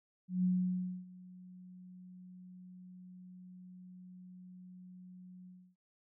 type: tone with ADSR envelope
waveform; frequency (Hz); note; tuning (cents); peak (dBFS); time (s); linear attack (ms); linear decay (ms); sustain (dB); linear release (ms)
sine; 182.3; F#3; -25; -27; 0.28-5.76; 160; 610; -23; 290
effects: none